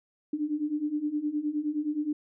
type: beating tone pair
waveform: sine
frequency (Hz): 292.9 / 302.5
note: D4 / D#4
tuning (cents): -5 / -49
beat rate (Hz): 9.6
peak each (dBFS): -32 / -29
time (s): 0.33-2.13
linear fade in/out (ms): 5
effects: none